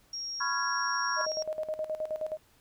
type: tone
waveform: sine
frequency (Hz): 5588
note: F8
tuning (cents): 0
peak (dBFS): -34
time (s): 0.13-1.43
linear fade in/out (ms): 5
type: chord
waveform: sine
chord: C# dominant seventh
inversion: third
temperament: just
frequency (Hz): 997.9 / 1108.7 / 1385.9 / 1663.1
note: B5 / C#6 / E#6 / G#6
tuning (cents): +18 / 0 / -14 / +2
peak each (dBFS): -34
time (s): 0.4-1.26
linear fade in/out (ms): 10
type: tone with tremolo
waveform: sine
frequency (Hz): 622.3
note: D#5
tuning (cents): 0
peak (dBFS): -29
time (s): 1.16-2.38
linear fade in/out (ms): 50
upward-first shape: square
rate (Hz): 9.5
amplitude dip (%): 75
effects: pink hiss -64 dBFS RMS until 2.6 s